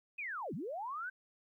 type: linear two-way sweep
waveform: sine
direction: down then up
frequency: 2580 to 130.81 to 1566 Hz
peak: -38 dBFS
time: 0.18-1.1 s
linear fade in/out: 10 ms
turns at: 0.54 s
effects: 13-bit